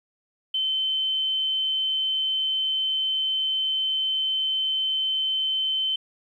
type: tone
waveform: sine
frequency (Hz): 3076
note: G7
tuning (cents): -33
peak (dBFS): -22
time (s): 0.54-5.96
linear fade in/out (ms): 5
effects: 10-bit